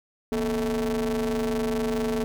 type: ring-modulated tone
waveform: 45% pulse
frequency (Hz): 99.8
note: G2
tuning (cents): +32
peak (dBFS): -21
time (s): 0.32-2.24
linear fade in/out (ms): 0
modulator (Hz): 337
effects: none